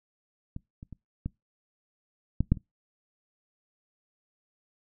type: clicks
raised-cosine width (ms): 5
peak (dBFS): -24 / -30 / -30 / -19 / -12 / -8 / -28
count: 7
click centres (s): 0.564 / 0.829 / 0.927 / 1.26 / 2.406 / 2.52 / 2.572
effects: noise-tail reverb RT60 0.2 s tail -24 dB re dry